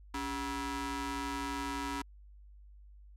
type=ring-modulated tone; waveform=sawtooth; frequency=342.4 Hz; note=F4; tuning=34 cents flat; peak=-28 dBFS; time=0.14-2.02 s; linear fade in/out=5 ms; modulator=623 Hz; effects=added 50 Hz sine -52 dBFS peak until 3.16 s + low-pass 11000 Hz 12 dB/octave